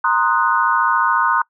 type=chord; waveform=sine; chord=C half-diminished seventh; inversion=third; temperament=equal; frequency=932.3 / 1046.5 / 1244.5 / 1480 Hz; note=Bb5 / C6 / Eb6 / Gb6; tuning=0 / 0 / 0 / 0 cents; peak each=-19 dBFS; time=0.04-1.42 s; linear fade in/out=5 ms; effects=noise-tail reverb RT60 0.1 s tail -24 dB re dry